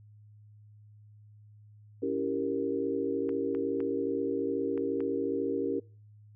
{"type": "chord", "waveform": "sine", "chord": "C# diminished seventh", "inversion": "none", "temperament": "equal with one note detuned", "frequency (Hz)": [279.9, 329.6, 392, 466.2], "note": ["C#4", "E4", "G4", "Bb4"], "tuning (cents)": [17, 0, 0, 0], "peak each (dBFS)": [-33, -37, -33, -33], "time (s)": [2.02, 5.8], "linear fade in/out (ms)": 10}
{"type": "clicks", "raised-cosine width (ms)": 0.5, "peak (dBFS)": -31, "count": 5, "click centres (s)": [3.292, 3.549, 3.804, 4.777, 5.005]}
{"effects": ["noise-tail reverb RT60 0.4 s tail -24 dB re dry", "added 105 Hz sine -52 dBFS peak until 6.35 s"]}